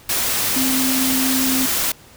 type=tone in noise; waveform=sine; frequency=261.6 Hz; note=C4; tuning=in tune; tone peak=-19 dBFS; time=0.56-1.66 s; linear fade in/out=5 ms; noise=white; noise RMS=-20 dBFS; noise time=0.09-1.92 s; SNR=-2 dB; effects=pink hiss -46 dBFS RMS until 2.16 s